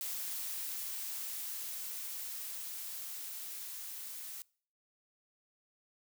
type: noise with level ramp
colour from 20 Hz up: blue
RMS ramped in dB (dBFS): -39 to -45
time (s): 0.01-4.42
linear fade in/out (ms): 0
effects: noise-tail reverb RT60 0.5 s tail -24 dB re dry